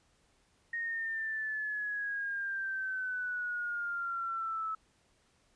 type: exponential sweep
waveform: sine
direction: down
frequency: 1864.7 to 1300 Hz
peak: -33 dBFS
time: 0.73-4.75 s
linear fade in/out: 5 ms
effects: pink hiss -70 dBFS RMS until 5.55 s + resampled to 22050 Hz